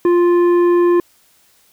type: tone with tanh clipping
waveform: triangle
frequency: 349.2 Hz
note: F4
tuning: in tune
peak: -11 dBFS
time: 0.05-1 s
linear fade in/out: 2 ms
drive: 13 dB
effects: white hiss -54 dBFS RMS until 1.72 s